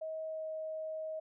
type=tone with pitch glide; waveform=sine; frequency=635 to 631 Hz; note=D#5 to D#5; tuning=+35 to +24 cents; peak=-37 dBFS; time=0.01-1.2 s; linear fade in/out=10 ms; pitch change=-11 cents; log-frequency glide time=0.26-0.47 s; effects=none